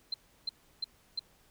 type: tone bursts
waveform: sine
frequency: 4106 Hz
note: C8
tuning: 33 cents flat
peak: -30 dBFS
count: 4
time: 0.12-1.194 s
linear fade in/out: 5 ms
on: 21 ms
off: 330 ms
effects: pink hiss -65 dBFS RMS until 1.5 s